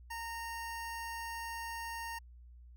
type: tone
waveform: 25% pulse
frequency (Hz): 922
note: A#5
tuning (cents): -19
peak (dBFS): -36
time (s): 0.1-2.19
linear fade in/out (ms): 10
effects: added 60 Hz sine -52 dBFS peak until 2.76 s